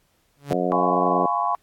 sawtooth tone with exponential growth, 142.1 Hz, C#3, 43 cents sharp, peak -20 dBFS, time 0.37-0.53 s, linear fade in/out 2 ms, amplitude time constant 33 ms
harmonic tone, 90 Hz, F#2, 47 cents flat, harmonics 2 / 3 / 4 / 5 / 6 / 7 / 8, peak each -28 / -28 / -28 / -28 / -28 / -28 / -28 dBFS, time 0.5-1.26 s, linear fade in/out 5 ms
sine chord, C# dominant seventh, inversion first, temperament equal with one note detuned, 698.5 / 830.6 / 1013.2 / 1108.7 Hz, E#5 / G#5 / B5 / C#6, 0 / 0 / +44 / 0 cents, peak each -26 / -26 / -25 / -25 dBFS, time 0.72-1.55 s, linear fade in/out 0 ms
effects pink hiss -65 dBFS RMS until 1.62 s + AAC 64 kbps

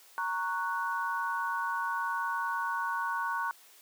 sine chord, F# major, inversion first, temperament equal with one note detuned, 929.6 / 1108.7 / 1480 Hz, A#5 / C#6 / F#6, -5 / 0 / 0 cents, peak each -34 dBFS, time 0.18-3.51 s, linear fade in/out 0 ms, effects white hiss -57 dBFS RMS until 3.81 s + high-pass 400 Hz 12 dB/octave

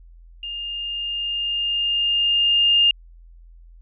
sine tone with level ramp, 2818 Hz, F7, 15 cents sharp, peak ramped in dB -28 to -12 dBFS, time 0.43-2.91 s, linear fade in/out 2 ms, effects added 42 Hz sine -43 dBFS peak until 3.81 s

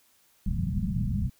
white low-pass noise, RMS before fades -28 dBFS, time 0.46-1.3 s, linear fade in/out 5 ms, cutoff 220 Hz, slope 96 dB/octave, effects white hiss -64 dBFS RMS until 1.39 s

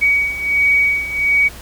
sine beating tone pair, 2258 / 2259.4 Hz, C#7 / C#7, +31 / +32 cents, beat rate 1.4 Hz, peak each -18 / -14 dBFS, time 0.01-1.49 s, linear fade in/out 20 ms, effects added 60 Hz sine -36 dBFS peak until 1.61 s + pink hiss -37 dBFS RMS until 1.61 s

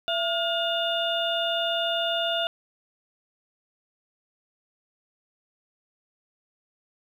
harmonic tone with a mistuned harmonic, 712 Hz, F5, 33 cents sharp, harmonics 1 / 2 / 4 / 5, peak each -27 / -32 / -29 / -30 dBFS, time 0.08-2.47 s, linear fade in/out 0 ms, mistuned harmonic 1, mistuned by -97 cents, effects 9-bit

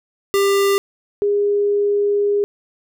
square / sine tone pair in turn, 397.1 / 408.3 Hz, G4 / G#4, +22 / -29 cents, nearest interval unison, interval 49 cents, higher second, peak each -14 dBFS, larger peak neither, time 0.34-0.78 / 1.22-2.44 s, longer second, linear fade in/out 0 ms, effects none

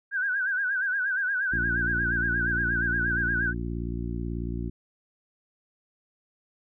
sine tone with vibrato, 1553 Hz, G6, 17 cents flat, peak -24 dBFS, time 0.11-3.54 s, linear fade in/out 50 ms, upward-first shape sine, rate 8.5 Hz, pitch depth 97 cents each way
harmonic tone, 58.27 Hz, A#1, in tune, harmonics 1 / 2 / 3 / 4 / 5 / 6, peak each -32 / -35 / -37 / -38 / -39 / -40 dBFS, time 1.52-4.7 s, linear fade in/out 10 ms
effects none

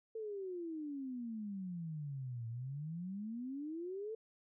sine exponential two-way sweep, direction down then up, 452.7 to 112.8 to 452.7 Hz, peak -40 dBFS, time 0.15-4.15 s, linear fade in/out 5 ms, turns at 2.48 s, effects none

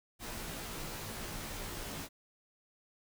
pink noise with comb filter, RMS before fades -42 dBFS, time 0.19-2.09 s, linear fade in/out 50 ms, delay 16 ms, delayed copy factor -0.8, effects none

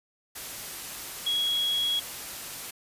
sine tone in noise, 3322 Hz, G#7, in tune, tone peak -24 dBFS, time 1.26-2 s, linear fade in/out 10 ms, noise white, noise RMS -38 dBFS, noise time 0.35-2.71 s, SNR +11 dB, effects resampled to 32000 Hz

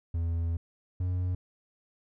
triangle tone pair in turn, 83.7 / 90.56 Hz, E2 / F#2, +27 / -37 cents, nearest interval minor second, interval 136 cents, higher second, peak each -25 dBFS, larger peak neither, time 0.14-0.57 / 1-1.35 s, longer first, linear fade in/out 5 ms, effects none

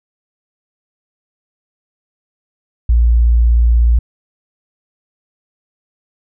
sine tone, 58.27 Hz, A#1, in tune, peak -7 dBFS, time 2.89-3.99 s, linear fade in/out 5 ms, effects none

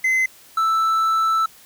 triangle tone pair in turn, 2051 / 1320.6 Hz, C7 / E6, -35 / +3 cents, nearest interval minor sixth, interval 762 cents, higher first, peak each -14 dBFS, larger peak neither, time 0.04-0.26 / 0.57-1.46 s, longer second, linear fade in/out 5 ms, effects white hiss -48 dBFS RMS until 1.65 s

